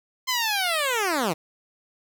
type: linear sweep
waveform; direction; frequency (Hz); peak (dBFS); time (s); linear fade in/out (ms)
10% pulse; down; 1046.5 to 146.2; -14; 0.27-1.34; 20
effects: none